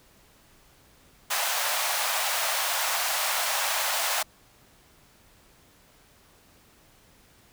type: high-pass noise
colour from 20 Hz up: pink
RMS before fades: -27 dBFS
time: 1.3-4.23 s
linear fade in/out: 10 ms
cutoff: 610 Hz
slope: 48 dB/octave
effects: pink hiss -58 dBFS RMS until 7.52 s